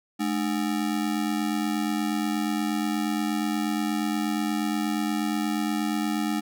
square ring-modulated tone, 258.1 Hz, C4, 23 cents flat, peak -22 dBFS, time 0.19-6.41 s, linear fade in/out 20 ms, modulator 44.2 Hz, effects none

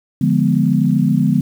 sine chord, D diminished seventh, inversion none, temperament equal, 146.83 / 174.61 / 207.7 / 246.9 Hz, D3 / F3 / Ab3 / Cb4, 0 / 0 / 0 / 0 cents, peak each -17 dBFS, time 0.21-1.41 s, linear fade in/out 5 ms, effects 7-bit

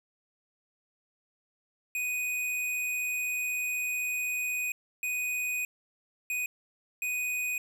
square tone bursts at uneven times, 2489 Hz, D#7, in tune, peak -30 dBFS, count 4, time 1.95-4.72 / 5.03-5.65 / 6.3-6.46 / 7.02-7.58 s, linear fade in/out 2 ms, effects none

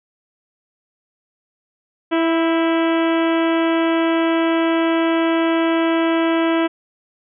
harmonic tone with a mistuned harmonic, 329.6 Hz, E4, in tune, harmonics 1 / 2 / 3 / 4 / 5 / 6 / 7 / 8 / 9 / 10, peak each -16 / -22 / -26 / -28 / -30 / -32 / -33 / -34 / -35 / -36 dBFS, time 2.11-6.68 s, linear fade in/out 20 ms, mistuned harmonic 5, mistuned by -37 cents, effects none

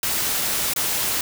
white noise with dropouts, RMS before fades -23 dBFS, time 0.03-1.21 s, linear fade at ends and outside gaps 2 ms, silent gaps 0.736-0.761 s, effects none

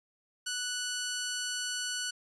10% pulse tone, 1480 Hz, F#6, in tune, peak -24 dBFS, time 0.46-2.11 s, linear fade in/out 10 ms, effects resampled to 22050 Hz

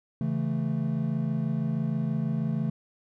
triangle chord, A major, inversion first, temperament equal, 138.59 / 164.81 / 220 Hz, C#3 / E3 / A3, 0 / 0 / 0 cents, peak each -28 dBFS, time 0.21-2.7 s, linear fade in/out 2 ms, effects none

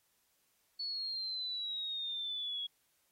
sine exponential sweep, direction down, 4435 to 3322 Hz, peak -36 dBFS, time 0.79-2.67 s, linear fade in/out 10 ms, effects white hiss -75 dBFS RMS until 3.11 s + AAC 48 kbps

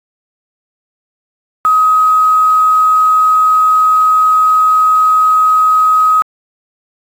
sine tone with quantisation, 1264 Hz, D#6, 27 cents sharp, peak -6 dBFS, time 1.65-6.22 s, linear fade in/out 0 ms, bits 5, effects AAC 64 kbps

